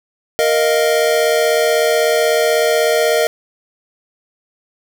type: chord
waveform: square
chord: Bb suspended fourth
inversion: none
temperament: equal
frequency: 466.2 / 622.3 / 698.5 Hz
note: Bb4 / Eb5 / F5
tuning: 0 / 0 / 0 cents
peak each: -16 / -16 / -22 dBFS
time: 0.39-3.27 s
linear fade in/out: 0 ms
effects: none